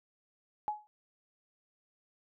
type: tone with exponential decay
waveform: sine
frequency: 844 Hz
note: G#5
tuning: 28 cents sharp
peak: -27 dBFS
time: 0.68-0.87 s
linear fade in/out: 0 ms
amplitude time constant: 41 ms
effects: none